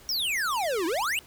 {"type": "exponential two-way sweep", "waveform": "square", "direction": "down then up", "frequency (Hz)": [5720, 312.3, 3038], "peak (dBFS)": -26, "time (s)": [0.09, 1.19], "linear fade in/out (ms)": 0, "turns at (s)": 0.86, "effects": ["pink hiss -52 dBFS RMS until 1.26 s"]}